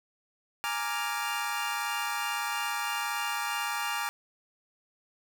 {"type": "chord", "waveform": "25% pulse", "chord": "Bb dominant seventh", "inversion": "third", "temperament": "equal", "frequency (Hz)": [830.6, 932.3, 1174.7, 1396.9], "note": ["Ab5", "Bb5", "D6", "F6"], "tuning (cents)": [0, 0, 0, 0], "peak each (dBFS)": -32, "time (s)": [0.64, 4.09], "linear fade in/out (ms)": 0, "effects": []}